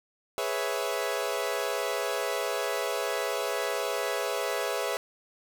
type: chord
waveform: sawtooth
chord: C# minor seventh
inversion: second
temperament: equal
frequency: 415.3 / 493.9 / 554.4 / 659.3 Hz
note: G#4 / B4 / C#5 / E5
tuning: 0 / 0 / 0 / 0 cents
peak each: -30 / -30 / -30 / -30 dBFS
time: 0.38-4.97 s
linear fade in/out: 0 ms
effects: none